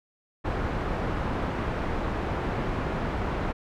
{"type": "low-pass noise", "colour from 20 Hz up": "pink", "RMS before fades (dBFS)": -29, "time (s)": [0.44, 3.53], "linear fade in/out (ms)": 20, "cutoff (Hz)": 1500, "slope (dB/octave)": 12, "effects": []}